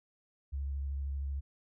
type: tone with vibrato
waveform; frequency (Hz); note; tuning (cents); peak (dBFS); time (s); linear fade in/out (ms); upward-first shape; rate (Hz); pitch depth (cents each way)
sine; 69.3; C#2; 0; -33; 0.52-1.41; 20; sine; 13; 26
effects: none